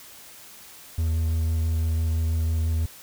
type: tone with vibrato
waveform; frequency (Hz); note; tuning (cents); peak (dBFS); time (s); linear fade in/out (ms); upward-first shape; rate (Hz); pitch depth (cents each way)
triangle; 81; E2; -30; -19; 0.98-2.86; 5; sine; 6; 14
effects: white hiss -46 dBFS RMS until 3.02 s